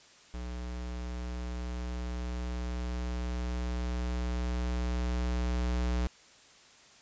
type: tone with level ramp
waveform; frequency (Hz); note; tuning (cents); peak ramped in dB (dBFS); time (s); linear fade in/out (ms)
square; 60.9; B1; -24; -37 to -28; 0.34-6.07; 0
effects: white hiss -57 dBFS RMS until 7.01 s + resampled to 16000 Hz